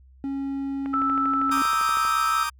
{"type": "tone", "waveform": "triangle", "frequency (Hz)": 274.5, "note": "C#4", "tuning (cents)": -17, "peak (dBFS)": -24, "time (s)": [0.24, 1.62], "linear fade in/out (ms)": 0}
{"type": "click train", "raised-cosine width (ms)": 0.5, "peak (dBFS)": -22, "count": 16, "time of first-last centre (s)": [0.86, 2.05], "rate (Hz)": 12.6}
{"type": "tone with pitch glide", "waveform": "sine", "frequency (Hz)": [1318.5, 1310.1], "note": ["E6", "E6"], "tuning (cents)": [0, -11], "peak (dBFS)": -21, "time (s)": [0.93, 2.44], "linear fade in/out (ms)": 10, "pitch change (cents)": -11, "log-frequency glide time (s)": [1.7, 1.82]}
{"type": "chord", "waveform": "40% pulse", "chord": "Eb major seventh", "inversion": "second", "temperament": "equal", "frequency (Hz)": [932.3, 1174.7, 1244.5, 1568], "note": ["Bb5", "D6", "Eb6", "G6"], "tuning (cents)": [0, 0, 0, 0], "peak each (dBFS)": [-34, -30, -28, -31], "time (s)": [1.51, 2.5], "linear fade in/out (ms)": 10}
{"effects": ["added 65 Hz sine -49 dBFS peak until 2.59 s"]}